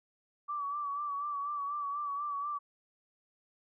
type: tone with vibrato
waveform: sine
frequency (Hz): 1153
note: D6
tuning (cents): -32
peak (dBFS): -33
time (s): 0.48-2.59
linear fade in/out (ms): 20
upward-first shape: sine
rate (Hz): 4.1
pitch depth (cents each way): 48
effects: none